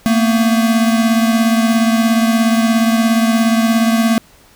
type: beating tone pair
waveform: square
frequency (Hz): 225.3 / 242.3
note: A3 / B3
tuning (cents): +41 / -33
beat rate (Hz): 17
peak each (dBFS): -12 / -19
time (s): 0.06-4.18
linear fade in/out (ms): 0
effects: pink hiss -47 dBFS RMS until 4.55 s